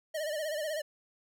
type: tone with vibrato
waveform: square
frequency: 612 Hz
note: D#5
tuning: 29 cents flat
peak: -33 dBFS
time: 0.14-0.82 s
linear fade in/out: 10 ms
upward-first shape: sine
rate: 16 Hz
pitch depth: 82 cents each way
effects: none